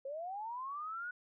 sine linear sweep, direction up, 525 to 1480 Hz, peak -39 dBFS, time 0.05-1.11 s, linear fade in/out 5 ms, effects none

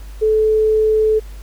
sine tone, 434.4 Hz, A4, 22 cents flat, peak -11 dBFS, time 0.21-1.2 s, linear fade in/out 20 ms, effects added 50 Hz sine -30 dBFS peak until 1.42 s + pink hiss -46 dBFS RMS until 1.42 s

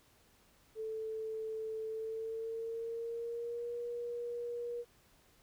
sine tone with pitch glide, 440 to 477.1 Hz, A4 to A#4, 0 to +40 cents, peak -37 dBFS, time 0.75-4.85 s, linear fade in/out 50 ms, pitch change +140 cents, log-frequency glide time 1.88-3.76 s, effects pink hiss -67 dBFS RMS until 5.42 s

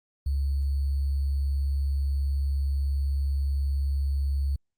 sine tone with sample-and-hold, 69.3 Hz, C#2, in tune, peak -23 dBFS, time 0.26-4.56 s, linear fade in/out 5 ms, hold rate 4410 Hz, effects Opus 48 kbps

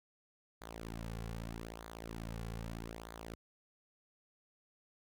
sawtooth tone with flanger, 56.3 Hz, A1, 40 cents sharp, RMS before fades -45 dBFS, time 0.61-3.35 s, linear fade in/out 10 ms, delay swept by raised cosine 0.36 to 3.26 ms, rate 0.8 Hz, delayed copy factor -0.75, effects none

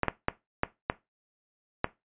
clicks, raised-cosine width 0.5 ms, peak -9 dBFS, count 6, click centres 0.033 / 0.083 / 0.284 / 0.634 / 0.899 / 1.844 s, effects noise-tail reverb RT60 0.2 s tail -17 dB re dry + resampled to 8000 Hz

